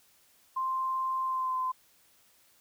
sine tone with pitch glide, 1047 to 1028.4 Hz, C6 to C6, +1 to -30 cents, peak -28 dBFS, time 0.56-1.72 s, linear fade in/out 10 ms, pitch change -31 cents, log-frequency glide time 1.24-1.59 s, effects white hiss -64 dBFS RMS until 2.6 s

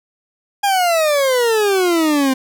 40% pulse exponential sweep, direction down, 820 to 258.4 Hz, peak -12 dBFS, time 0.63-2.34 s, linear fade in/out 10 ms, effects none

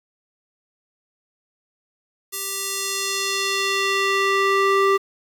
square tone with band-pass filter sweep, 392 Hz, G4, in tune, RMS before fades -21 dBFS, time 2.32-4.98 s, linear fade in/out 20 ms, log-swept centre 12000 to 1000 Hz, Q 0.88, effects 7-bit

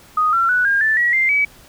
sine tone with pitch steps, 1244.5 / 1357.1 / 1480 / 1613.9 / 1760 / 1919.3 / 2093 / 2282 Hz, D#6 / E6 / F#6 / G6 / A6 / B6 / C7 / C#7, 0 / +50 / 0 / +50 / 0 / -50 / 0 / +50 cents, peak -13 dBFS, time 0.17-1.45 s, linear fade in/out 5 ms, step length 160 ms, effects pink hiss -46 dBFS RMS until 1.68 s

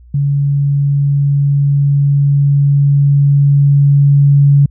sine tone with level ramp, 141.6 Hz, C#3, 37 cents sharp, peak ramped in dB -10 to -4 dBFS, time 0.14-4.66 s, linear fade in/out 5 ms, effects added 60 Hz sine -37 dBFS peak until 4.7 s

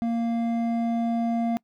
triangle tone pair together, 232.1 / 696 Hz, A#3 / F5, -7 / -6 cents, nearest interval octave + perfect fifth, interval 1901 cents, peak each -21 / -29 dBFS, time 0.02-1.57 s, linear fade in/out 0 ms, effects noise-tail reverb RT60 0.1 s tail -25 dB re dry

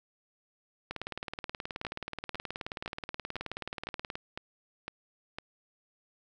two click trains, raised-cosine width 0.3 ms, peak -20 / -21 dBFS, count 62 / 8, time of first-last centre 0.91-4.155 / 1.85-5.385 s, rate 18.8 / 1.98 Hz, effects none

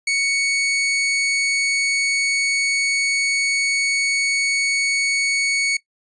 sawtooth tone, 2225 Hz, C#7, 6 cents sharp, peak -14 dBFS, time 0.07-5.77 s, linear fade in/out 5 ms, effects noise-tail reverb RT60 0.1 s tail -19 dB re dry + resampled to 22050 Hz

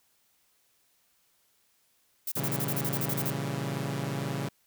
violet noise bursts, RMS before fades -32 dBFS, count 13, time 2.27-3.303 s, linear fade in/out 5 ms, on 49 ms, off 33 ms
sawtooth chord, A# diminished seventh, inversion none, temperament equal, 116.54 / 138.59 / 164.81 / 196 Hz, A#2 / C#3 / E3 / G3, 0 / 0 / 0 / 0 cents, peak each -34 / -29 / -34 / -35 dBFS, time 2.36-4.49 s, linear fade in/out 10 ms
effects white hiss -69 dBFS RMS until 4.66 s

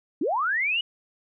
sine linear sweep, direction up, 245.8 to 2960 Hz, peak -22 dBFS, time 0.21-0.81 s, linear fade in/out 5 ms, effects none

